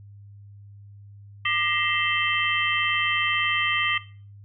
sine tone cluster, 1197 / 1911 / 2079 / 2656 / 3119 Hz, D6 / A#6 / C7 / E7 / G7, +33 / +43 / -12 / +12 / -9 cents, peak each -28 dBFS, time 1.45-3.98 s, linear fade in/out 5 ms, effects noise-tail reverb RT60 0.4 s tail -18 dB re dry + added 101 Hz sine -43 dBFS peak until 4.44 s

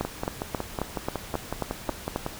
two click trains, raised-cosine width 1 ms, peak -12 / -14 dBFS, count 9 / 13, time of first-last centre 0.01-2.161 / 0.05-2.264 s, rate 3.72 / 5.42 Hz, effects pink hiss -41 dBFS RMS until 2.39 s

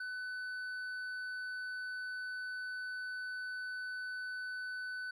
sine tone with hard clipping, 1500 Hz, F#6, 23 cents sharp, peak -40 dBFS, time 0-5.11 s, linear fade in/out 5 ms, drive 4 dB, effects none

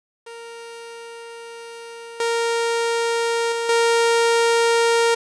sawtooth tone with level steps, 464.2 Hz, A#4, 7 cents flat, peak -31 / -15 / -18 / -11 dBFS, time 0.26-5.15 s, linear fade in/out 10 ms, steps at 2.2 / 3.52 / 3.69 s, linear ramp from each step 2 ms, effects resampled to 22050 Hz + 8-bit

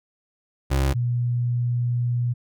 30% pulse / sine tone pair in turn, 67.6 / 121.15 Hz, C#2 / B2, -43 / -33 cents, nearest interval minor seventh, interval 1010 cents, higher second, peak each -16 / -20 dBFS, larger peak first, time 0.7-0.94 / 0.94-2.34 s, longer second, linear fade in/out 20 ms, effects none

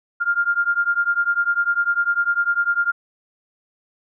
sine beating tone pair, 1396.9 / 1406.9 Hz, F6 / F6, 0 / +12 cents, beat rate 10 Hz, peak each -20 dBFS, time 0.2-2.92 s, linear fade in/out 20 ms, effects none

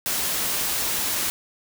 white noise, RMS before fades -25 dBFS, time 0.06-1.3 s, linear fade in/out 0 ms, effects none

